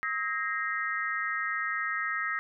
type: tone cluster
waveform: sine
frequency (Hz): 1282 / 1619 / 1871 / 2075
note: E6 / G#6 / A#6 / C7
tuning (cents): -49 / -45 / +6 / -15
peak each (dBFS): -33 / -37 / -32 / -38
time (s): 0.03-2.39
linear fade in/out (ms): 0
effects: none